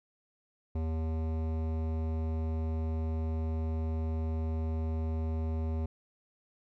sine tone with hard clipping, 80 Hz, D#2, 49 cents sharp, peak -32 dBFS, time 0.75-5.86 s, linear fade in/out 5 ms, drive 16 dB, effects none

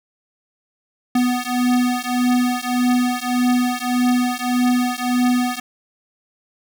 square beating tone pair, 246.9 / 248.6 Hz, B3 / B3, 0 / +12 cents, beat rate 1.7 Hz, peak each -20 dBFS, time 1.15-5.6 s, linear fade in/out 5 ms, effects none

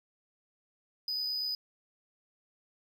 triangle tone with amplitude modulation, 4982 Hz, D#8, 1 cent sharp, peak -29 dBFS, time 1.08-1.55 s, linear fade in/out 2 ms, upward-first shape sine, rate 68.4 Hz, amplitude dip 25%, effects none

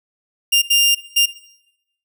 sawtooth tone bursts at uneven times, 2800 Hz, F7, 4 cents sharp, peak -8 dBFS, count 3, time 0.52-0.62 / 0.7-0.95 / 1.16-1.26 s, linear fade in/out 10 ms, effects noise-tail reverb RT60 0.8 s tail -17 dB re dry

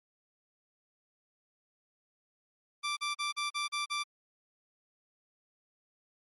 15% pulse tone bursts, 1174.7 Hz, D6, in tune, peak -25 dBFS, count 7, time 2.83-4.038 s, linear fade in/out 20 ms, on 140 ms, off 38 ms, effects MP3 48 kbps

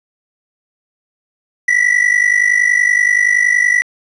triangle ring-modulated tone, 1957 Hz, B6, 16 cents flat, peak -5 dBFS, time 1.68-3.82 s, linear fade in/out 0 ms, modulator 25.3 Hz, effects resampled to 24000 Hz + 7-bit

